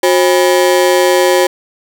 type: ring-modulated tone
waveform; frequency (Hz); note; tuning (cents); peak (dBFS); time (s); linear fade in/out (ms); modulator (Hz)
35% pulse; 450; A4; +39; -3; 0.03-1.47; 5; 85.7
effects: none